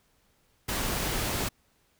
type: noise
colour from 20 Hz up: pink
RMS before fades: -30 dBFS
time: 0.68-1.49 s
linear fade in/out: 10 ms
effects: pink hiss -68 dBFS RMS until 1.99 s